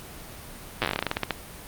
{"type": "slowing click train", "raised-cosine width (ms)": 0.3, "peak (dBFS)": -8, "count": 17, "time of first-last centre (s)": [0.82, 1.307], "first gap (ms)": 8, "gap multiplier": 1.16, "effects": ["pink hiss -42 dBFS RMS until 1.67 s", "Opus 32 kbps"]}